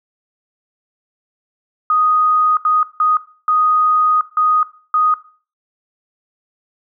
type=tone bursts at uneven times; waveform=sine; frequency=1244.5 Hz; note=D#6; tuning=in tune; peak=-11 dBFS; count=6; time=1.9-2.57 / 2.65-2.83 / 3-3.17 / 3.48-4.21 / 4.37-4.63 / 4.94-5.14 s; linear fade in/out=2 ms; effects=noise-tail reverb RT60 0.4 s tail -17 dB re dry